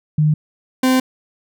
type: tone pair in turn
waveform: sine / 40% pulse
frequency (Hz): 152.4 / 258.3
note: D#3 / C4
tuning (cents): -36 / -22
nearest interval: major sixth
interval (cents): 914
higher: second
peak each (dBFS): -11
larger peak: neither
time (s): 0.18-0.34 / 0.83-1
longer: second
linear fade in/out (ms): 5
effects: none